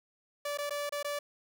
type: tone with dropouts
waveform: sawtooth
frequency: 580 Hz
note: D5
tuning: 22 cents flat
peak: -29 dBFS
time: 0.45-1.19 s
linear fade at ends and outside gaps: 5 ms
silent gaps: 0.575-0.585 / 0.696-0.706 / 0.894-0.922 / 1.029-1.045 s
effects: none